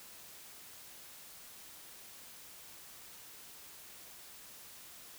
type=silence; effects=white hiss -53 dBFS RMS until 5.18 s